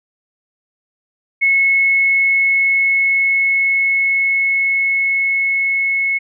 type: tone with level ramp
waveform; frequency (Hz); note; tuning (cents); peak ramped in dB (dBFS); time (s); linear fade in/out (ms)
sine; 2189; C#7; -22; -10 to -14; 1.41-6.19; 20
effects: none